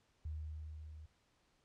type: tone with level ramp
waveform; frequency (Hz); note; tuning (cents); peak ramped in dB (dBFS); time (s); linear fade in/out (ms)
sine; 77.2; D#2; -13; -39 to -50; 0.25-1.06; 5
effects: pink hiss -75 dBFS RMS until 1.64 s + low-pass 7000 Hz 12 dB/octave